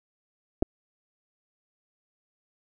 clicks, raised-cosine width 2 ms, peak -11 dBFS, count 2, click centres 0.624 / 0.627 s, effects none

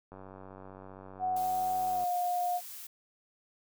click train, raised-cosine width 1 ms, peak -34 dBFS, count 184, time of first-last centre 0.12-2.038 s, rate 95.4 Hz
sine tone with pitch glide, 740 to 713.1 Hz, F#5 to F5, 0 to +36 cents, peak -28 dBFS, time 1.19-2.61 s, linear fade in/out 50 ms, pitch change -64 cents, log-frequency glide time 1.88-2.08 s
blue noise, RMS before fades -45 dBFS, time 1.36-2.87 s, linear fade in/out 5 ms
effects none

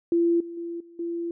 sine tone with level steps, 339.8 Hz, F4, 47 cents flat, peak -18 / -34 / -30 / -46 / -27 dBFS, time 0.12-1.31 s, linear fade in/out 2 ms, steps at 0.4 / 0.57 / 0.8 / 0.99 s, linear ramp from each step 5 ms, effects none

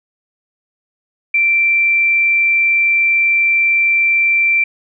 sine tone, 2349 Hz, D7, in tune, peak -10 dBFS, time 1.34-4.64 s, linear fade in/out 5 ms, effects none

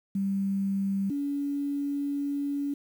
sine tone pair in turn, 196 / 283.9 Hz, G3 / C#4, 0 / +41 cents, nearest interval tritone, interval 641 cents, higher second, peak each -25 / -27 dBFS, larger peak first, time 0.15-1.1 / 1.1-2.74 s, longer second, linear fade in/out 5 ms, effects 9-bit

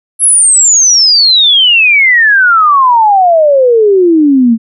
sine exponential sweep, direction down, 11120 to 220 Hz, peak -3 dBFS, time 0.19-4.58 s, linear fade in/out 50 ms, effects none

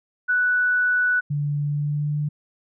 sine tone, 1482 Hz, F#6, 2 cents sharp, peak -17 dBFS, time 0.28-1.21 s, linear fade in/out 20 ms
sine tone with pitch glide, 145.6 to 148.4 Hz, D3 to D3, -15 to +18 cents, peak -21 dBFS, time 1.3-2.29 s, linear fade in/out 10 ms, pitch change +33 cents, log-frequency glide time 1.63-2.18 s
effects none

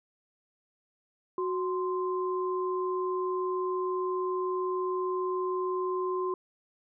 sine tone pair together, 369.1 / 1042.4 Hz, F#4 / C6, -4 / -7 cents, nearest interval octave + tritone, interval 1797 cents, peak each -29 / -33 dBFS, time 1.38-6.34 s, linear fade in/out 2 ms, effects none

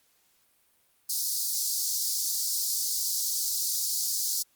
pink high-pass noise, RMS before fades -29 dBFS, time 1.09-4.43 s, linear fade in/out 10 ms, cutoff 4500 Hz, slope 48 dB/octave, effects white hiss -67 dBFS RMS until 4.55 s + Opus 48 kbps

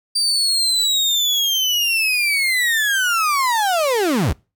35% pulse linear sweep, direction down, 4700 to 51.91 Hz, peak -14 dBFS, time 0.15-4.33 s, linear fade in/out 10 ms, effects noise-tail reverb RT60 0.3 s tail -25 dB re dry

